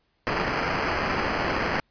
white noise with sample-and-hold, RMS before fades -26 dBFS, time 0.27-1.8 s, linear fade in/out 0 ms, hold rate 3675 Hz, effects pink hiss -70 dBFS RMS until 1.9 s + resampled to 11025 Hz

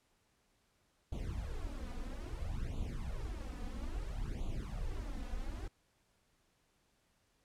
brown noise with flanger, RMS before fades -40 dBFS, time 1.12-5.68 s, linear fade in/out 5 ms, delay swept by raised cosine 0.28 to 4.08 ms, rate 0.6 Hz, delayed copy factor +1, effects pink hiss -75 dBFS RMS until 7.44 s + low-pass 11000 Hz 12 dB/octave

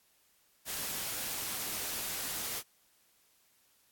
white noise, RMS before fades -37 dBFS, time 0.65-2.63 s, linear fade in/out 50 ms, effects white hiss -69 dBFS RMS until 3.91 s + AAC 64 kbps

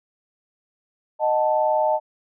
sine chord, D# diminished, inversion none, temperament equal with one note detuned, 618.7 / 740 / 880 Hz, D#5 / F#5 / A5, -10 / 0 / 0 cents, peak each -20 / -26 / -21 dBFS, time 1.19-2 s, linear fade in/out 50 ms, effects none

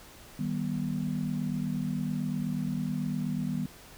sine chord, Eb augmented, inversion none, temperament just, 155.56 / 194.45 / 243.1 Hz, Eb3 / G3 / B3, 0 / -14 / -27 cents, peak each -33 dBFS, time 0.39-3.66 s, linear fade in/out 5 ms, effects pink hiss -51 dBFS RMS until 3.97 s

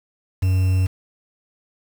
triangle tone with quantisation, 93.1 Hz, F#2, 11 cents sharp, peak -13 dBFS, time 0.42-0.87 s, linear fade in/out 10 ms, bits 6, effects none

